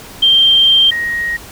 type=tone pair in turn; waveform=sine; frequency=3162 / 1880.1 Hz; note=G7 / A#6; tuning=+14 / +14 cents; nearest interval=major sixth; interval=900 cents; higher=first; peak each=-6 / -15 dBFS; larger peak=first; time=0.22-0.91 / 0.91-1.37 s; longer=first; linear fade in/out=10 ms; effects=pink hiss -34 dBFS RMS until 1.51 s